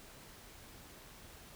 silence, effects pink hiss -55 dBFS RMS until 1.55 s

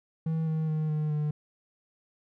triangle tone with pitch steps, 160.9 / 158.14 / 155.42 / 152.75 / 150.13 Hz, E3 / D#3 / D#3 / D#3 / D3, -42 / +28 / -2 / -32 / +38 cents, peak -24 dBFS, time 0.26-1.31 s, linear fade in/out 5 ms, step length 210 ms, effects none

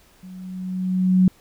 sine tone with level ramp, 185 Hz, F#3, in tune, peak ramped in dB -37 to -10 dBFS, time 0.23-1.28 s, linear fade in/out 2 ms, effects pink hiss -55 dBFS RMS until 1.4 s

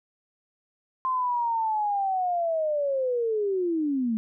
sine linear sweep, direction down, 1046.5 to 214.6 Hz, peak -23 dBFS, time 1.05-4.17 s, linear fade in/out 0 ms, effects none

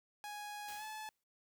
sawtooth tone with pitch glide, 830.6 to 863.4 Hz, G#5 to A5, 0 to -33 cents, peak -40 dBFS, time 0.24-1.09 s, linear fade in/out 0 ms, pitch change +67 cents, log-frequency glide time 0.77-0.83 s
white noise with exponential decay, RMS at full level -50 dBFS, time 0.68-1.24 s, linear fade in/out 5 ms, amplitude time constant 120 ms
effects none

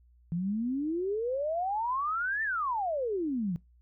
sine exponential two-way sweep, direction up then down, 164.81 to 1813 to 164.81 Hz, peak -28 dBFS, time 0.32-3.56 s, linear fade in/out 0 ms, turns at 2.43 s, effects noise-tail reverb RT60 0.2 s tail -21 dB re dry + added 60 Hz sine -58 dBFS peak until 3.81 s

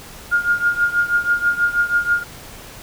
sine tone with tremolo, 1418 Hz, F6, 26 cents sharp, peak -11 dBFS, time 0.31-2.24 s, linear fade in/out 20 ms, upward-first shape triangle, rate 6.2 Hz, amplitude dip 90%, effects pink hiss -38 dBFS RMS until 2.82 s

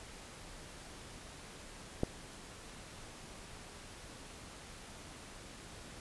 click, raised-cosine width 2 ms, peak -17 dBFS, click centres 2.034 s, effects pink hiss -51 dBFS RMS until 6 s + resampled to 24000 Hz

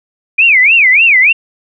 sine tone with vibrato, 2349 Hz, D7, in tune, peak -4 dBFS, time 0.38-1.33 s, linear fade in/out 10 ms, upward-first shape sine, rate 3.4 Hz, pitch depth 290 cents each way, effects none

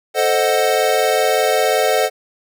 square chord, A diminished seventh, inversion none, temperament equal with one note detuned, 440 / 525.4 / 622.3 / 740 Hz, A4 / C5 / Eb5 / Gb5, 0 / +7 / 0 / 0 cents, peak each -20 dBFS, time 0.14-2.1 s, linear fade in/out 50 ms, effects none

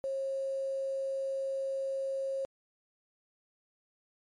sine tone with quantisation, 540 Hz, C#5, 45 cents flat, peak -31 dBFS, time 0.04-2.45 s, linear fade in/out 0 ms, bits 9, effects MP3 48 kbps

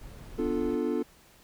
brown noise, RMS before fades -43 dBFS, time 0.01-0.75 s, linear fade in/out 5 ms
triangle chord, B half-diminished seventh, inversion none, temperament equal, 246.9 / 293.7 / 349.2 / 440 Hz, B3 / D4 / F4 / A4, 0 / 0 / 0 / 0 cents, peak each -30 dBFS, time 0.38-1.03 s, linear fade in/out 10 ms
effects pink hiss -58 dBFS RMS until 1.43 s

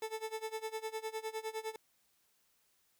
30% pulse tone with tremolo, 440 Hz, A4, in tune, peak -33 dBFS, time 0.02-1.76 s, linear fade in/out 2 ms, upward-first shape sine, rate 9.8 Hz, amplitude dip 90%, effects white hiss -74 dBFS RMS until 2.99 s

